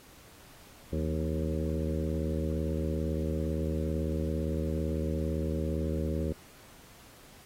harmonic tone with a mistuned harmonic, 77.78 Hz, D#2, in tune, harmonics 1 / 2 / 3 / 4 / 5 / 6 / 7, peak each -32 / -35 / -37 / -38 / -39 / -40 / -40 dBFS, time 0.92-6.33 s, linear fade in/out 10 ms, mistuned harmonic 2, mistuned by +83 cents, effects pink hiss -55 dBFS RMS until 7.45 s + AAC 48 kbps

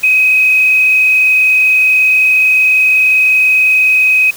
sine tone with frequency modulation, 2527 Hz, D#7, 26 cents sharp, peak -6 dBFS, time 0.03-4.31 s, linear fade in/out 10 ms, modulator 34.6 Hz, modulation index 0.86, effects white hiss -32 dBFS RMS until 4.36 s

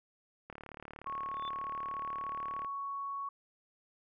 click train, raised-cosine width 0.5 ms, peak -31 dBFS, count 80, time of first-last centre 0.5-2.647 s, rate 36.8 Hz
sine tone with pitch glide, 1100 to 1112.8 Hz, C#6 to C#6, -14 to +6 cents, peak -36 dBFS, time 1.06-3.29 s, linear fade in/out 5 ms, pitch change +20 cents, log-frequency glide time 1.39-2.58 s
sine tone with exponential growth, 3510 Hz, A7, 5 cents flat, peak -40 dBFS, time 1.31-1.49 s, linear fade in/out 5 ms, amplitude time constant 39 ms
effects none

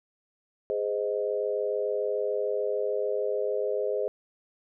sine chord, Ab major, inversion none, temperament equal with one note detuned, 415.3 / 515.5 / 622.3 Hz, Ab4 / C5 / Eb5, 0 / -26 / 0 cents, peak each -29 / -30 / -32 dBFS, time 0.7-4.08 s, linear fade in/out 0 ms, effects none

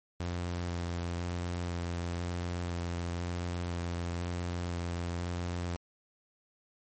sawtooth tone with vibrato, 87.1 Hz, F2, 4 cents flat, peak -29 dBFS, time 0.2-5.76 s, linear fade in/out 0 ms, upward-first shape square, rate 1 Hz, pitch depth 12 cents each way, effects MP3 32 kbps

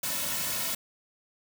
white noise with comb filter, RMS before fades -31 dBFS, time 0.03-0.75 s, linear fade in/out 5 ms, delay 2.5 ms, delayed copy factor -0.8, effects none

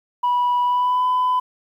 sine tone with pitch glide, 979 to 1004.2 Hz, B5 to B5, -15 to +29 cents, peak -14 dBFS, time 0.23-1.4 s, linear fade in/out 10 ms, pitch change +44 cents, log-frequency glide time 0.62-1.06 s, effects tanh soft clip ceiling -14 dBFS + 9-bit

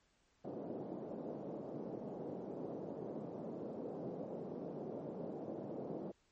white band-pass noise, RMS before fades -45 dBFS, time 0.44-6.12 s, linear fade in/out 10 ms, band 150 to 560 Hz, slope 24 dB/octave, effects pink hiss -75 dBFS RMS until 6.31 s + MP3 32 kbps

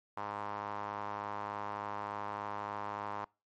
sawtooth tone with band-pass filter, 103.4 Hz, G#2, 7 cents flat, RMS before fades -40 dBFS, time 0.17-3.25 s, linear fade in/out 5 ms, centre 990 Hz, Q 3.3, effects noise-tail reverb RT60 0.3 s tail -25 dB re dry + MP3 48 kbps

